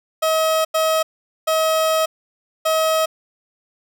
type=tone bursts at uneven times; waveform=30% pulse; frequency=637 Hz; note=D#5; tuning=41 cents sharp; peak=-13 dBFS; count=4; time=0.22-0.65 / 0.74-1.03 / 1.47-2.06 / 2.65-3.06 s; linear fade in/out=10 ms; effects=none